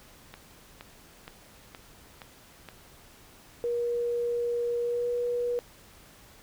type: click train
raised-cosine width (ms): 0.3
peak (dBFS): -26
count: 6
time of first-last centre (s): 0.34-2.687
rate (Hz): 2.13
type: tone with pitch glide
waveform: sine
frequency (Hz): 476.7 to 483.4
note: A#4 to B4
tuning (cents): +39 to -37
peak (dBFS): -26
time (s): 3.64-5.59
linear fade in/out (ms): 0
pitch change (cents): +24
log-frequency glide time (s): 4.82-5.1
effects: pink hiss -54 dBFS RMS until 6.42 s